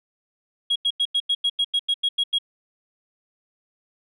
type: tone bursts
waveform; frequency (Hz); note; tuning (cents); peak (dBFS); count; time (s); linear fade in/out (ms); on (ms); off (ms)
sine; 3300; G#7; -12; -16; 12; 0.7-2.386; 10; 58; 90
effects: tanh soft clip ceiling -16 dBFS